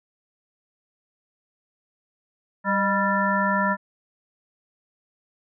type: harmonic tone with a mistuned harmonic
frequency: 196 Hz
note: G3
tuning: in tune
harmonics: 1 / 3 / 5 / 7 / 9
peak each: -25 / -28 / -24 / -27 / -26 dBFS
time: 2.64-3.77 s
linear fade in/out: 50 ms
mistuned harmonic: 3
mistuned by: +64 cents
effects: none